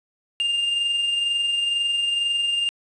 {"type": "tone with amplitude modulation", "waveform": "triangle", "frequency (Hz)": 2805, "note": "F7", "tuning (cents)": 7, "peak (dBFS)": -17, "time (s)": [0.4, 2.69], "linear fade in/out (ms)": 0, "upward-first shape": "sine", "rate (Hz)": 22.1, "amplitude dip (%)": 35, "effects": ["resampled to 22050 Hz", "8-bit"]}